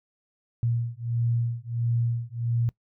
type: beating tone pair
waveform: sine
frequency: 117 / 118.5 Hz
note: A#2 / A#2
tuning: +7 / +29 cents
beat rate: 1.5 Hz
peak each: -27 dBFS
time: 0.63-2.69 s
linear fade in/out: 0 ms
effects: noise-tail reverb RT60 0.1 s tail -22 dB re dry